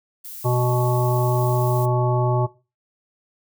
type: noise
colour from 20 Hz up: violet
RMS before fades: -36 dBFS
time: 0.24-1.86 s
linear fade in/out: 10 ms
type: harmonic tone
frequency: 123.47 Hz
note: B2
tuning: in tune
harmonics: 1 / 3 / 5 / 7 / 9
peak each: -19 / -24 / -26 / -27 / -29 dBFS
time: 0.44-2.47 s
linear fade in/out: 20 ms
effects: noise-tail reverb RT60 0.3 s tail -19 dB re dry